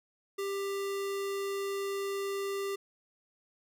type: tone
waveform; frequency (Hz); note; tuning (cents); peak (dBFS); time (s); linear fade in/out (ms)
square; 395.6; G4; +16; -33; 0.38-2.76; 10
effects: none